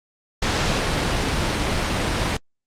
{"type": "noise", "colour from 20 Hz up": "pink", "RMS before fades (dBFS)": -21, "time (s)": [0.42, 2.37], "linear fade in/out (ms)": 5, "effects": ["low-pass 6000 Hz 12 dB/octave", "Opus 48 kbps"]}